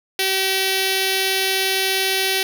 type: tone with notch filter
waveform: 5% pulse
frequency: 382.8 Hz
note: G4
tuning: 41 cents flat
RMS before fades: -20 dBFS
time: 0.19-2.43 s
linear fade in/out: 2 ms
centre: 1100 Hz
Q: 0.92
effects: none